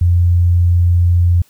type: tone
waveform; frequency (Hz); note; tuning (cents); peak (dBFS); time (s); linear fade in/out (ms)
sine; 87.31; F2; 0; -8; 0.01-1.42; 5
effects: white hiss -53 dBFS RMS until 1.49 s